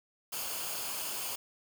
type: noise with comb filter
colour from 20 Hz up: white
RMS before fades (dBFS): -37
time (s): 0.32-1.36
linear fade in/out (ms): 10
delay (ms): 0.52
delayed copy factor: -0.55
effects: none